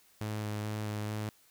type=tone with vibrato; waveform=sawtooth; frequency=106.1 Hz; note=G#2; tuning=38 cents sharp; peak=-30 dBFS; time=0.21-1.29 s; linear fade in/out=0 ms; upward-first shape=square; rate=2.3 Hz; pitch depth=12 cents each way; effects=white hiss -64 dBFS RMS until 1.5 s